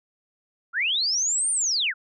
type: linear two-way sweep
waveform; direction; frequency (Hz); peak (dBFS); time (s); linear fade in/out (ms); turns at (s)
sine; up then down; 1300 to 9190 to 1300; -21; 0.73-1.94; 50; 1.51
effects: none